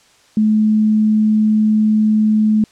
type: tone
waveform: sine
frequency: 215.1 Hz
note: A3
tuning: 39 cents flat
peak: -10 dBFS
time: 0.37-2.64 s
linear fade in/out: 2 ms
effects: white hiss -51 dBFS RMS until 2.71 s + low-pass 7000 Hz 12 dB/octave